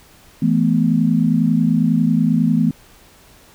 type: chord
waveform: sine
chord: E suspended fourth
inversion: none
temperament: equal with one note detuned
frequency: 164.81 / 216.8 / 246.9 Hz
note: E3 / A3 / B3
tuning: 0 / -25 / 0 cents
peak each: -17 dBFS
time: 0.42-2.71 s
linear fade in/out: 5 ms
effects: pink hiss -48 dBFS RMS until 3.54 s